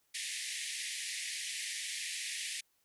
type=band-pass noise; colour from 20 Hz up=pink; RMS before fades=-40 dBFS; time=0.14-2.61 s; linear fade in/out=10 ms; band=1800 to 11000 Hz; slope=96 dB/octave; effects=white hiss -75 dBFS RMS until 2.84 s